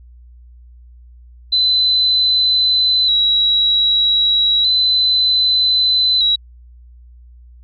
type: tone with vibrato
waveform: sine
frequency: 3951 Hz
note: B7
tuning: in tune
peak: -11 dBFS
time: 1.52-6.36 s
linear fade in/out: 10 ms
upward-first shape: square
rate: 0.32 Hz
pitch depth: 33 cents each way
effects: added 60 Hz sine -39 dBFS peak until 7.63 s